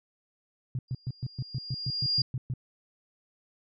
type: tone bursts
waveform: sine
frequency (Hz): 126.8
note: B2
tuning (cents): +46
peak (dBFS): -28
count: 12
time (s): 0.75-2.538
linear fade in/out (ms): 2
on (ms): 39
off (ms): 120
type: tone with exponential growth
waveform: sine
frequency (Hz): 4818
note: D8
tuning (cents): +43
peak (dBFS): -22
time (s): 0.88-2.22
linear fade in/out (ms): 5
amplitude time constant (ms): 290
effects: none